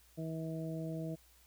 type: harmonic tone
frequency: 161 Hz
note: E3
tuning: 41 cents flat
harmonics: 1 / 2 / 3 / 4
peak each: -39 / -43 / -48 / -46 dBFS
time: 0.17-1.16 s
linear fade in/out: 20 ms
effects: added 60 Hz sine -66 dBFS peak until 1.46 s + white hiss -66 dBFS RMS until 1.46 s